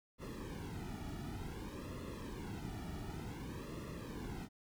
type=noise with flanger; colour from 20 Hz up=brown; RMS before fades=-45 dBFS; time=0.18-4.49 s; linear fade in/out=50 ms; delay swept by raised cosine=1.3 to 1.93 ms; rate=0.55 Hz; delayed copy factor=-0.9; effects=none